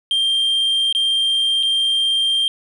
sine tone with dropouts, 3179 Hz, G7, 24 cents sharp, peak -12 dBFS, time 0.11-2.48 s, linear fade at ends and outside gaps 1 ms, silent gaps 0.926-0.949 / 1.628-1.632 s, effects tanh soft clip ceiling -14 dBFS + 9-bit

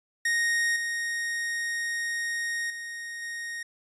45% pulse tone with level steps, 1864 Hz, A#6, 1 cent flat, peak -23 / -28 / -35 / -33 dBFS, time 0.25-3.63 s, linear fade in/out 5 ms, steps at 0.76 / 2.7 / 3.22 s, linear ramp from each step 2 ms, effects resampled to 24000 Hz

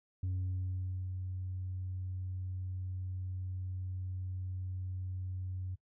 sine tone with ADSR envelope, 92.5 Hz, F#2, in tune, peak -30 dBFS, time 0.23-5.76 s, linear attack 4 ms, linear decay 860 ms, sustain -6 dB, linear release 21 ms, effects noise-tail reverb RT60 0.1 s tail -18 dB re dry + tanh soft clip ceiling -31 dBFS

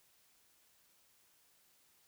silence, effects white hiss -70 dBFS RMS until 2.07 s

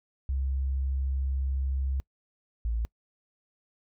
sine tone pair in turn, 66.9 / 56.7 Hz, C2 / A#1, +39 / -47 cents, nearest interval minor third, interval 286 cents, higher first, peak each -26 dBFS, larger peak neither, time 0.29-2 / 2.65-2.85 s, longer first, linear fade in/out 0 ms, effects noise-tail reverb RT60 0.1 s tail -25 dB re dry

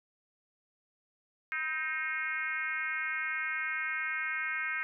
sine tone with frequency modulation, 1864.7 Hz, A#6, in tune, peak -31 dBFS, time 1.52-4.83 s, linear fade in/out 0 ms, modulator 292 Hz, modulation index 1.7, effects none

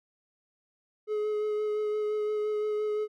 triangle tone with vibrato, 423.8 Hz, G#4, 35 cents sharp, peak -25 dBFS, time 1.07-3.08 s, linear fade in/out 50 ms, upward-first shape sine, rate 5.8 Hz, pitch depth 13 cents each way, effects none

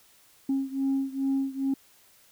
sine beating tone pair, 270 / 272.4 Hz, C#4 / C#4, -45 / -30 cents, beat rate 2.4 Hz, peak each -26 / -28 dBFS, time 0.49-1.74 s, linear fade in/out 5 ms, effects tanh soft clip ceiling -20 dBFS + white hiss -59 dBFS RMS until 2.31 s

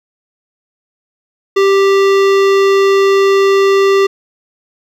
sine tone with hard clipping, 392.4 Hz, G4, 2 cents sharp, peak -9 dBFS, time 1.56-4.07 s, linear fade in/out 10 ms, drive 18 dB, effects none

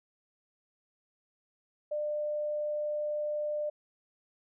sine tone, 598 Hz, D5, 31 cents sharp, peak -30 dBFS, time 1.91-3.7 s, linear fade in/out 10 ms, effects none

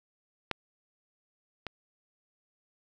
clicks, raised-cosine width 0.3 ms, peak -13 / -20 dBFS, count 2, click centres 0.513 / 1.667 s, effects none

